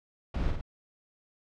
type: noise with echo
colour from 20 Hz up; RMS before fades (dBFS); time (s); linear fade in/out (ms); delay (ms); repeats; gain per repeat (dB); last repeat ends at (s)
brown; -30; 0.34-0.51; 5; 51; 2; -4; 0.612
effects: low-pass 4000 Hz 12 dB/octave